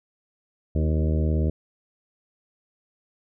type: harmonic tone with a mistuned harmonic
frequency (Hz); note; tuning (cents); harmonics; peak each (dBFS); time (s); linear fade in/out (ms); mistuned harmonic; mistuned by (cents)
77.78; D#2; 0; 1 / 2 / 3 / 4 / 5 / 6 / 7 / 8; -21 / -27 / -31 / -33 / -35 / -37 / -38 / -39; 0.75-1.5; 5; 4; +30
effects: none